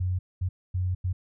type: tone bursts at uneven times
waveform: sine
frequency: 91.4 Hz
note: F#2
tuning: 21 cents flat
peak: -24 dBFS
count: 4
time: 0-0.19 / 0.41-0.49 / 0.74-0.95 / 1.04-1.13 s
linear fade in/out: 10 ms
effects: none